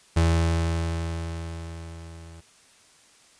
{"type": "tone with level ramp", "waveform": "35% pulse", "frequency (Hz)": 82.9, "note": "E2", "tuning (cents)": 10, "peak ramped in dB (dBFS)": [-15, -41], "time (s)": [0.16, 2.41], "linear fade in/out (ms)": 10, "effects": ["white hiss -56 dBFS RMS until 3.39 s", "resampled to 22050 Hz"]}